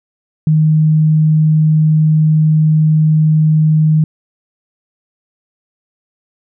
sine tone, 155.56 Hz, D#3, in tune, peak -7 dBFS, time 0.47-4.04 s, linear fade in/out 2 ms, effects none

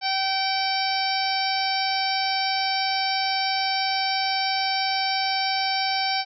harmonic tone, 771 Hz, G5, 29 cents flat, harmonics 1 / 2 / 3 / 4 / 5 / 6 / 7, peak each -25 / -33 / -30 / -34 / -34 / -29 / -30 dBFS, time 0.01-6.25 s, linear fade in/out 50 ms, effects none

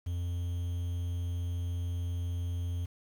triangle tone with quantisation, 87.31 Hz, F2, in tune, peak -29 dBFS, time 0.06-2.86 s, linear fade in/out 10 ms, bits 9, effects none

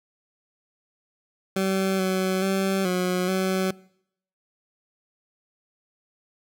20% pulse tone with pitch steps, 191.5 / 187.8 / 192.9 / 181.7 / 188.4 Hz, G3 / F#3 / G3 / F#3 / F#3, -40 / +26 / -28 / -31 / +32 cents, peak -17 dBFS, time 1.56-3.71 s, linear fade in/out 5 ms, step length 430 ms, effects noise-tail reverb RT60 0.7 s tail -23 dB re dry

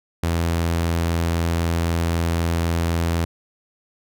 sawtooth tone, 83.9 Hz, E2, 31 cents sharp, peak -15 dBFS, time 0.23-3.25 s, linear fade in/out 5 ms, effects none

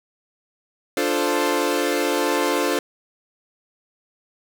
sawtooth chord, D minor seventh, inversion none, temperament equal, 293.7 / 349.2 / 440 / 523.3 Hz, D4 / F4 / A4 / C5, 0 / 0 / 0 / 0 cents, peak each -21 dBFS, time 0.97-2.79 s, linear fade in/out 2 ms, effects none

